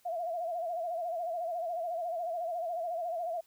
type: tone with vibrato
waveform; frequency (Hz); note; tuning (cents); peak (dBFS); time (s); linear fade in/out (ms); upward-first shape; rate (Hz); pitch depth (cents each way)
sine; 682; F5; -41; -32; 0.05-3.41; 10; sine; 14; 92
effects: white hiss -67 dBFS RMS until 3.46 s